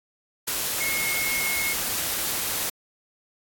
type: tone in noise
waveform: sine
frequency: 2168 Hz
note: C#7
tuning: 39 cents flat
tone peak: -26 dBFS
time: 0.8-1.74 s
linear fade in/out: 10 ms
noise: white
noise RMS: -27 dBFS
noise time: 0.47-2.7 s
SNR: -2 dB
effects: AAC 64 kbps